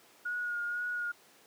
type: tone with vibrato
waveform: sine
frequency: 1440 Hz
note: F#6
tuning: 47 cents flat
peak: -32 dBFS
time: 0.25-1.12 s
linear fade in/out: 10 ms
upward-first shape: sine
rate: 2 Hz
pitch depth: 23 cents each way
effects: pink hiss -60 dBFS RMS until 1.46 s + high-pass 300 Hz 12 dB/octave